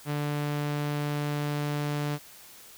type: tone with low-pass filter sweep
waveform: sawtooth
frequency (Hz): 146.83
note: D3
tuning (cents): 0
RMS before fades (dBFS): -30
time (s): 0.05-2.19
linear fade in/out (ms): 50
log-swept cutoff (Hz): 3800 to 5800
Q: 0.76
effects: white hiss -50 dBFS RMS until 2.77 s